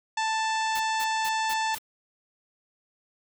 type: harmonic tone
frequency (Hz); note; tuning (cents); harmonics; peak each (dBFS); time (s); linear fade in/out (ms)
882; A5; +4; 1 / 2 / 3 / 4 / 5 / 6 / 7 / 8 / 9; -26 / -32 / -36 / -38 / -40 / -42 / -43 / -44 / -45; 0.17-1.75; 5
type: noise bursts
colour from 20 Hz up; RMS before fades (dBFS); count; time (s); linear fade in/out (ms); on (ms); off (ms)
white; -37; 5; 0.75-1.785; 5; 47; 200
effects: none

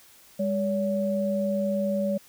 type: tone pair together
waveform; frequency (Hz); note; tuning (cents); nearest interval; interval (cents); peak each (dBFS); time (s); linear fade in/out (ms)
sine; 202.2 / 568; G#3 / C#5; -46 / +42; octave + tritone; 1788; -26; 0.39-2.18; 10
effects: white hiss -54 dBFS RMS until 2.28 s

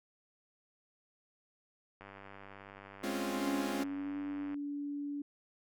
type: click train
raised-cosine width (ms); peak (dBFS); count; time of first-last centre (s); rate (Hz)
0.5; -35; 251; 2.01-4.543; 98.7
type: chord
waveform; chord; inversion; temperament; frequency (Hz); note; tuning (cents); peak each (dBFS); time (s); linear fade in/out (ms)
sawtooth; Db major seventh; second; equal; 207.7 / 261.6 / 277.2 / 349.2; Ab3 / C4 / Db4 / F4; 0 / 0 / 0 / 0; -36; 3.03-3.84; 10
type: tone with pitch glide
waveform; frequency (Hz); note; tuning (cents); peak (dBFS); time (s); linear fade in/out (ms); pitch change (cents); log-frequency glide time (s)
sine; 280 to 287.5; C#4 to D4; +18 to -37; -36; 3.36-5.22; 5; +45; 3.84-4.2
effects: none

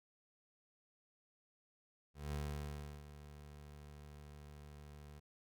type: tone with ADSR envelope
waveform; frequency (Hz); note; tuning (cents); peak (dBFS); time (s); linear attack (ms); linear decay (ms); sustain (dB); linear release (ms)
25% pulse; 73.42; D2; 0; -35; 2.14-5.2; 190; 700; -14; 13
effects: none

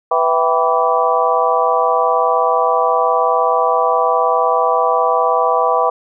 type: harmonic tone with a mistuned harmonic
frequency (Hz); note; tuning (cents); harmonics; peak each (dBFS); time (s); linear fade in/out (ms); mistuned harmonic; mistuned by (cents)
164.81; E3; 0; 3 / 4 / 5 / 6 / 7; -18 / -18 / -18 / -18 / -18; 0.11-5.9; 5; 5; -99
effects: none

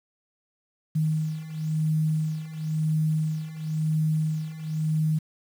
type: beating tone pair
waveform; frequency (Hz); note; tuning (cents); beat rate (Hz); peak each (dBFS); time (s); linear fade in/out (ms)
sine; 155.56 / 156.53; D#3 / D#3; 0 / +11; 0.97; -28 / -25; 0.95-5.19; 10
effects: 8-bit

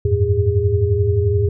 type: tone cluster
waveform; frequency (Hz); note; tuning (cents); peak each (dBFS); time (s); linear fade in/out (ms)
sine; 86.1 / 97.4 / 109 / 407.1; F2 / G2 / A2 / G#4; -24 / -11 / -16 / -35; -19; 0.05-1.49; 5
effects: none

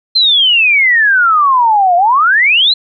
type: exponential two-way sweep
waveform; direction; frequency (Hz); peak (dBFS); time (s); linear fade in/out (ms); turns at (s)
sine; down then up; 4186 to 684 to 4186; -6; 0.15-2.74; 10; 1.96
effects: none

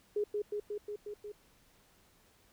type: tone with echo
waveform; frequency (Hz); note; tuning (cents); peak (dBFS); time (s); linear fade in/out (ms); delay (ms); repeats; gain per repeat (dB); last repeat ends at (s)
sine; 415.3; G#4; 0; -29; 0.16-0.24; 5; 180; 6; -2; 1.32
effects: pink hiss -66 dBFS RMS until 2.52 s

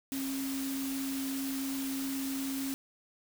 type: tone in noise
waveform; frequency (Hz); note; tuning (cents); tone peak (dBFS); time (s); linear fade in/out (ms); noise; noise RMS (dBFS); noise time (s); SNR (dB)
sine; 270.3; C#4; -44; -33; 0.12-2.74; 0; white; -41; 0.12-2.74; +5
effects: none

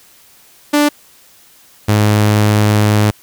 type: tone pair in turn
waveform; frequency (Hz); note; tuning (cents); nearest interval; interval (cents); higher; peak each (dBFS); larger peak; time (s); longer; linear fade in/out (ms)
sawtooth; 293.7 / 105.35; D4 / G#2; 0 / +25; octave + tritone; 1775; first; -5; neither; 0.73-0.89 / 1.88-3.11; second; 10
effects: white hiss -46 dBFS RMS until 3.22 s

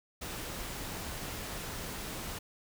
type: noise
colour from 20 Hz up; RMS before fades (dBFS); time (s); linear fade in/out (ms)
pink; -40; 0.21-2.39; 10
effects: none

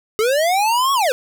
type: linear two-way sweep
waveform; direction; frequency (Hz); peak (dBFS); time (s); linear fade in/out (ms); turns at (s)
square; up then down; 415.3 to 1125 to 473.4; -15; 0.19-1.12; 0; 0.93
effects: none

